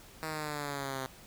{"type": "linear sweep", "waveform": "5% pulse", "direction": "down", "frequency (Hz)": [158.8, 130.5], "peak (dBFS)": -24, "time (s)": [0.23, 1.06], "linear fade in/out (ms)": 0, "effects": ["pink hiss -54 dBFS RMS until 1.26 s"]}